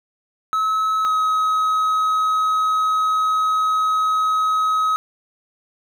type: tone pair in turn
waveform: triangle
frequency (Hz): 1290 / 1272.2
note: E6 / D#6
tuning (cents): -38 / +38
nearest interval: unison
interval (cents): 24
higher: first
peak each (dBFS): -15 / -14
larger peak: second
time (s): 0.53-1.05 / 1.05-4.96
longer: second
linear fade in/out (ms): 0
effects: none